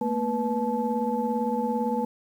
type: tone cluster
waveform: sine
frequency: 221.2 / 238.9 / 489 / 866 Hz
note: A3 / A#3 / B4 / A5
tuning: +9 / +43 / -17 / -28 cents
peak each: -29 dBFS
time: 0.01-2.05 s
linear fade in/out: 5 ms
effects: tanh soft clip ceiling -13 dBFS + 9-bit